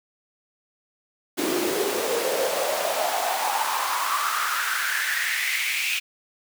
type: noise with high-pass filter sweep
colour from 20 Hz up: pink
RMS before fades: -25 dBFS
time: 1.37-6 s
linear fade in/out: 20 ms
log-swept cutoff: 320 to 2600 Hz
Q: 5.5
effects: none